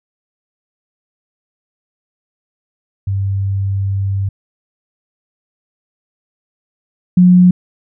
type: tone pair in turn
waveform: sine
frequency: 98 / 180.25 Hz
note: G2 / F#3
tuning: 0 / -45 cents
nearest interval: major seventh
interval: 1055 cents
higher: second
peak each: -14 / -4 dBFS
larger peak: second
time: 3.07-4.29 / 7.17-7.51 s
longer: first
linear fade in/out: 5 ms
effects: none